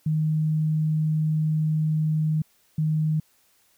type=tone pair in turn; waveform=sine; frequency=155.5 / 155.5 Hz; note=D#3 / D#3; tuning=-1 / -1 cents; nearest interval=unison; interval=0 cents; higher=neither; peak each=-20 dBFS; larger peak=neither; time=0.06-2.42 / 2.78-3.2 s; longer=first; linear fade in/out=5 ms; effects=white hiss -63 dBFS RMS until 3.77 s